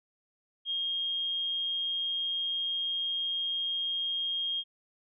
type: tone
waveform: sine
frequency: 3237 Hz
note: G#7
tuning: 45 cents flat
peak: -29 dBFS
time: 0.65-4.64 s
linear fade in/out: 50 ms
effects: none